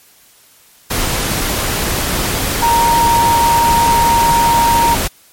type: tone in noise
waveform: sine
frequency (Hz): 932.3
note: A#5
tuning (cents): 0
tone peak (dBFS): -9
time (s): 2.62-4.95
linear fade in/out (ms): 10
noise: pink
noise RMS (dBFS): -17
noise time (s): 0.9-5.08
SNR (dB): +5
effects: white hiss -47 dBFS RMS until 5.32 s + MP3 64 kbps